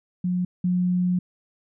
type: tone pair in turn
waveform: sine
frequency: 180 / 180 Hz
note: F#3 / F#3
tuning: -47 / -47 cents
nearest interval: unison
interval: 0 cents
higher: neither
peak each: -21 / -19 dBFS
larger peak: second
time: 0.24-0.45 / 0.64-1.19 s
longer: second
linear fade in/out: 5 ms
effects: none